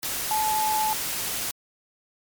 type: tone in noise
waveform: sine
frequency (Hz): 865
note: A5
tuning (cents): -30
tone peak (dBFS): -22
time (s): 0.31-0.93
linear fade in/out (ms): 0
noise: white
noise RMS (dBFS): -29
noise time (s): 0.03-1.51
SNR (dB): +4
effects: MP3 96 kbps